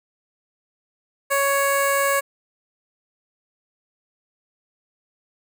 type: tone with notch filter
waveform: 10% pulse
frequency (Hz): 556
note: C#5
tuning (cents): +5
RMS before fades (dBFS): -20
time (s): 1.3-2.21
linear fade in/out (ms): 20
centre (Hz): 3400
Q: 0.84
effects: none